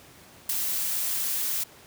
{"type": "noise with ADSR envelope", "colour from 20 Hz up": "blue", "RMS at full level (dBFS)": -23, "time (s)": [0.49, 1.64], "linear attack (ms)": 6, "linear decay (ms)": 7, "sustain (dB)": -5, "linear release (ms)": 10, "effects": ["pink hiss -51 dBFS RMS until 1.86 s", "high-pass 80 Hz 12 dB/octave"]}